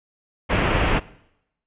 pink low-pass noise, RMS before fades -20 dBFS, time 0.49-1 s, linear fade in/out 20 ms, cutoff 3100 Hz, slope 48 dB/octave, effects noise-tail reverb RT60 0.8 s tail -20 dB re dry + resampled to 8000 Hz

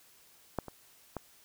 clicks, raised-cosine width 1 ms, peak -17 / -28 / -22 dBFS, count 3, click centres 0.587 / 0.683 / 1.167 s, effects white hiss -61 dBFS RMS until 1.44 s

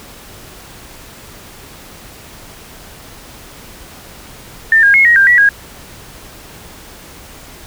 sine tone with pitch steps, 1796 / 1625 / 2167 / 1888 / 1590 / 1940 / 1638 Hz, A6 / G#6 / C#7 / A#6 / G6 / B6 / G#6, +35 / -38 / -40 / +22 / +24 / -31 / -24 cents, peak -5 dBFS, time 4.72-5.49 s, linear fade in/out 2 ms, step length 110 ms, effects pink hiss -36 dBFS RMS until 7.66 s

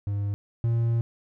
triangle tone pair in turn, 101.3 / 116.26 Hz, G#2 / A#2, -43 / -4 cents, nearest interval major second, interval 239 cents, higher second, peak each -23 / -19 dBFS, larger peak second, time 0.07-0.34 / 0.64-1.01 s, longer second, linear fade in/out 0 ms, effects none

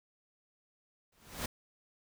pink noise with exponential growth, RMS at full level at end -34 dBFS, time 1.12-1.46 s, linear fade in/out 5 ms, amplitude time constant 73 ms, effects none

